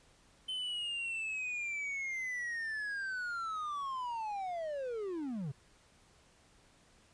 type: linear sweep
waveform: triangle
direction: down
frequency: 3071 to 125.4 Hz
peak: -34 dBFS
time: 0.48-5.52 s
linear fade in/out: 10 ms
effects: pink hiss -65 dBFS RMS until 7.13 s + resampled to 22050 Hz